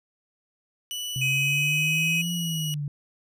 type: tone with pitch glide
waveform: sawtooth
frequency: 2960 to 2913 Hz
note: F#7 to F#7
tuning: 0 to -28 cents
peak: -27 dBFS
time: 0.91-2.74 s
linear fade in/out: 0 ms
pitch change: -28 cents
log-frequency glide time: 1.74-2.39 s
type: exponential two-way sweep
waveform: sine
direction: up then down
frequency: 130 to 174.61 to 142 Hz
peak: -27 dBFS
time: 1.16-2.88 s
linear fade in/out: 2 ms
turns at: 2.34 s
type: tone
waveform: triangle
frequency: 2522 Hz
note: D#7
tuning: 23 cents sharp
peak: -21 dBFS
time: 1.21-2.22 s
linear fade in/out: 10 ms
effects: none